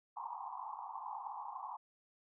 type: band-pass noise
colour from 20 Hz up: pink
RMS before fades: -45 dBFS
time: 0.16-1.77 s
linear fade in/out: 10 ms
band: 780 to 1100 Hz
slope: 96 dB/octave
effects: none